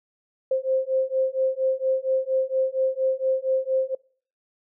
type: beating tone pair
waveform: sine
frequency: 523.3 / 527.6 Hz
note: C5 / C5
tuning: 0 / +14 cents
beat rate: 4.3 Hz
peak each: -24 dBFS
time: 0.51-3.95 s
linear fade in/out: 5 ms
effects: noise-tail reverb RT60 0.5 s tail -26 dB re dry